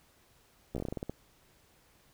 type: slowing click train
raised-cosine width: 2 ms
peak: -22 dBFS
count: 11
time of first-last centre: 0.75-1.096 s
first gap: 14 ms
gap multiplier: 1.19
effects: pink hiss -65 dBFS RMS until 2.13 s